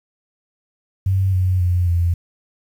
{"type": "tone with pitch steps", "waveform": "sine", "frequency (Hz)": [95.6, 92.29, 89.09, 86.01], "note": ["G2", "F#2", "F2", "F2"], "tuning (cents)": [-43, -4, 35, -26], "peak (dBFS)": -14, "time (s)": [1.06, 2.14], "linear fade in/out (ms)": 5, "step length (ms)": 270, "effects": ["8-bit"]}